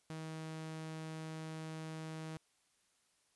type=tone; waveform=sawtooth; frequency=158.8 Hz; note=D#3; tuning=36 cents sharp; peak=-39 dBFS; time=0.1-2.37 s; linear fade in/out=0 ms; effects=white hiss -75 dBFS RMS until 3.35 s + resampled to 24000 Hz